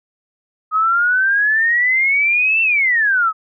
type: exponential two-way sweep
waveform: sine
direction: up then down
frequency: 1255 to 2700 to 1255 Hz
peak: -12 dBFS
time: 0.71-3.33 s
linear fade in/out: 50 ms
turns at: 2.62 s
effects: none